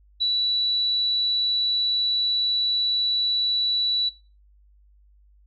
sine tone, 3942 Hz, B7, 4 cents flat, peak -19 dBFS, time 0.2-4.1 s, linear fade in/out 20 ms, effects noise-tail reverb RT60 0.3 s tail -17 dB re dry + added 50 Hz sine -53 dBFS peak until 5.46 s

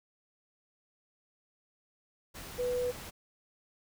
sine tone in noise, 493.9 Hz, B4, in tune, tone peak -29 dBFS, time 2.58-2.92 s, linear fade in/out 20 ms, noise pink, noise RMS -45 dBFS, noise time 2.34-3.11 s, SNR +13 dB, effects none

